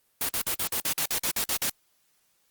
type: noise bursts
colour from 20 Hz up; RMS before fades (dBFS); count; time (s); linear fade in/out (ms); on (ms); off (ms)
white; -27; 12; 0.21-1.697; 2; 79; 49
effects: white hiss -69 dBFS RMS until 2.5 s + Opus 24 kbps